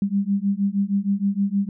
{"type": "beating tone pair", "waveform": "sine", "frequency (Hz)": [196, 202.4], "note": ["G3", "G#3"], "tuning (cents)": [0, -44], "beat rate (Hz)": 6.4, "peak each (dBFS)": -22, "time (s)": [0.02, 1.69], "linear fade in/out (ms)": 2, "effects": []}